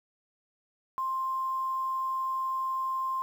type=tone with quantisation; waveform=sine; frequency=1052 Hz; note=C6; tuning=9 cents sharp; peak=-28 dBFS; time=0.98-3.22 s; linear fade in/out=0 ms; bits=9; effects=none